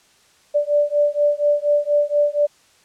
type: beating tone pair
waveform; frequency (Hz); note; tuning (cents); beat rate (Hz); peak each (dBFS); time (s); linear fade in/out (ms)
sine; 584 / 588.2; D5 / D5; -10 / +3; 4.2; -18; 0.54-2.47; 20
effects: white hiss -55 dBFS RMS until 2.84 s + low-pass 8000 Hz 12 dB/octave